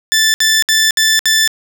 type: tone bursts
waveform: 15% pulse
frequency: 1760 Hz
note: A6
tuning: in tune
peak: -3 dBFS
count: 5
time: 0.12-1.476 s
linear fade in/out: 0 ms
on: 220 ms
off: 64 ms
effects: none